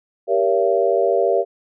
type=chord; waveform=sine; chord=G diminished seventh; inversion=none; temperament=just; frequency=392 / 470.4 / 564.5 / 677.4 Hz; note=G4 / Bb4 / Db5 / Fb5; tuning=0 / +16 / +31 / +47 cents; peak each=-20 dBFS; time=0.27-1.45 s; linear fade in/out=50 ms; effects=none